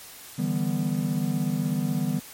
triangle chord, E minor seventh, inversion third, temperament equal with one note detuned, 148.45 / 164.81 / 196 / 246.9 Hz, D3 / E3 / G3 / B3, +19 / 0 / 0 / 0 cents, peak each -27 dBFS, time 0.38-2.2 s, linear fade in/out 10 ms, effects white hiss -44 dBFS RMS until 2.33 s + MP3 64 kbps

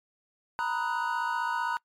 triangle chord, B major seventh, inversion third, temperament equal with one note detuned, 932.3 / 987.8 / 1254.6 / 1480 Hz, A#5 / B5 / D#6 / F#6, 0 / 0 / +14 / 0 cents, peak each -29 / -32 / -35 / -31 dBFS, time 0.59-1.77 s, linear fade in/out 0 ms, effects noise-tail reverb RT60 0.1 s tail -24 dB re dry + MP3 96 kbps

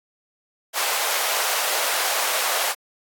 pink high-pass noise, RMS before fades -23 dBFS, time 0.73-2.75 s, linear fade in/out 50 ms, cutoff 580 Hz, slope 24 dB/octave, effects AAC 64 kbps

